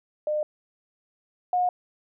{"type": "tone pair in turn", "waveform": "sine", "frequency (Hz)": [605, 721.6], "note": ["D#5", "F#5"], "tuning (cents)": [-49, -44], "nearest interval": "minor third", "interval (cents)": 305, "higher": "second", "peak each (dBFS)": [-23, -20], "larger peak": "second", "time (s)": [[0.27, 0.43], [1.53, 1.69]], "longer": "neither", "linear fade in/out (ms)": 2, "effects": []}